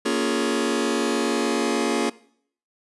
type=chord; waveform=sawtooth; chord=Bb minor seventh; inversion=none; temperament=just; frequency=233.1 / 279.7 / 349.6 / 419.5 Hz; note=Bb3 / Db4 / F4 / Ab4; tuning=0 / +16 / +2 / +17 cents; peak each=-22 dBFS; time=0.05-2.1 s; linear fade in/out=10 ms; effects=noise-tail reverb RT60 0.6 s tail -20 dB re dry + resampled to 24000 Hz